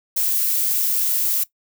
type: noise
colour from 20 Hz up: violet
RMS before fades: -20 dBFS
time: 0.16-1.44 s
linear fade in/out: 10 ms
effects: noise-tail reverb RT60 0.1 s tail -18 dB re dry